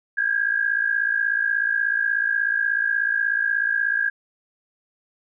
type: tone pair together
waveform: sine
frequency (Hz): 1599 / 1655.5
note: G6 / G#6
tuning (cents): +34 / -6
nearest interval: minor second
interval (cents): 60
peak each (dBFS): -22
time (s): 0.17-4.1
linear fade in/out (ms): 10
effects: none